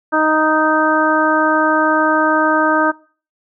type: harmonic tone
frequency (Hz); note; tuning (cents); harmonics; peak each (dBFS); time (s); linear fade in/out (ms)
311.1; D#4; 0; 1 / 2 / 3 / 4 / 5; -18 / -18 / -18 / -18 / -18; 0.12-2.92; 20
effects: noise-tail reverb RT60 0.4 s tail -22 dB re dry